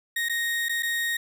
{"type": "tone with dropouts", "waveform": "35% pulse", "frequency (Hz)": 1864.7, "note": "A#6", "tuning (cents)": 0, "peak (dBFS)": -23, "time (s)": [0.16, 1.17], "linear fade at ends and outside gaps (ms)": 5, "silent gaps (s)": [[0.287, 0.295], [0.686, 0.693], [0.825, 0.83]], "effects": []}